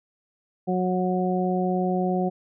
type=harmonic tone; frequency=183.1 Hz; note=F#3; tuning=18 cents flat; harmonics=1 / 2 / 3 / 4; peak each=-24 / -27 / -31 / -28 dBFS; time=0.67-2.3 s; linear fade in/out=20 ms; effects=none